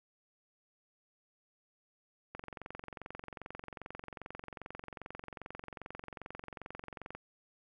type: click train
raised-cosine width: 0.5 ms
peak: -28 dBFS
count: 109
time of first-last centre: 2.35-7.15 s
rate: 22.5 Hz
effects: none